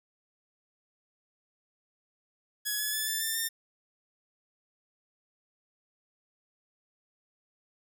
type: tone with pitch steps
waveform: 5% pulse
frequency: 1681 / 1706.4 / 1732.3 / 1758.5 / 1785.1 / 1812.1 Hz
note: G#6 / G#6 / A6 / A6 / A6 / A#6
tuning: +20 / +46 / -27 / -1 / +25 / -49 cents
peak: -19 dBFS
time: 2.65-3.49 s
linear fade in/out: 20 ms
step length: 140 ms
effects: none